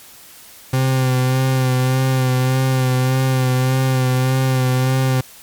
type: tone with vibrato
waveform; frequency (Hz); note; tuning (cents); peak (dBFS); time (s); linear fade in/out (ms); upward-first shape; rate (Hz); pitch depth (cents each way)
40% pulse; 129.7; C3; -15; -13; 0.73-5.21; 5; sine; 1.7; 28
effects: white hiss -42 dBFS RMS until 5.42 s + MP3 96 kbps